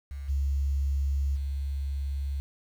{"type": "tone with level steps", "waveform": "sine", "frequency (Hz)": 69.3, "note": "C#2", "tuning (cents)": 0, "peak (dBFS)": [-34, -24, -28], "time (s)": [0.11, 2.4], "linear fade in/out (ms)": 0, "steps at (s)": [0.28, 1.35], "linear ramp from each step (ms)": 20, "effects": ["9-bit"]}